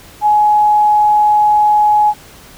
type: tone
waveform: sine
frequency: 841 Hz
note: G#5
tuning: 22 cents sharp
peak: -7 dBFS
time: 0.21-2.14 s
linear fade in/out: 50 ms
effects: pink hiss -39 dBFS RMS until 2.57 s